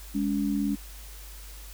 sine tone pair together, 206.5 / 284.1 Hz, G#3 / C#4, -10 / +43 cents, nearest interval tritone, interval 553 cents, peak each -27 dBFS, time 0.14-0.76 s, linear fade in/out 20 ms, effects added 50 Hz sine -42 dBFS peak until 1.73 s + white hiss -48 dBFS RMS until 1.73 s

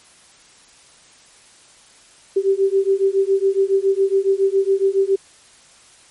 sine beating tone pair, 386.1 / 393.3 Hz, G4 / G4, -26 / +6 cents, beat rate 7.2 Hz, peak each -17 dBFS, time 2.36-5.16 s, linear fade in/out 10 ms, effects white hiss -49 dBFS RMS until 6.1 s + MP3 48 kbps

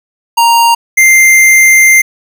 square tone pair in turn, 932.3 / 2093 Hz, A#5 / C7, 0 / 0 cents, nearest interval octave + major second, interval 1400 cents, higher second, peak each -5 / -3 dBFS, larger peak second, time 0.37-0.75 / 0.97-2.02 s, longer second, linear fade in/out 10 ms, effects none

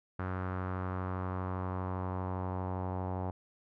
sawtooth tone with low-pass filter sweep, 92.5 Hz, F#2, in tune, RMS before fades -36 dBFS, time 0.19-3.31 s, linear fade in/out 5 ms, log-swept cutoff 1400 to 840 Hz, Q 2.9, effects none

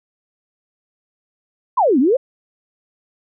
sine exponential two-way sweep, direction down then up, 1097 to 238 to 569 Hz, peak -11 dBFS, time 1.77-2.17 s, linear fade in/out 10 ms, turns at 1.99 s, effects none

